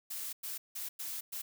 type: noise bursts at uneven times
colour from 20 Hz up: blue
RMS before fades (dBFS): -40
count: 5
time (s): 0.1-0.33 / 0.43-0.58 / 0.75-0.89 / 0.99-1.21 / 1.32-1.42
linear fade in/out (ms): 10
effects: none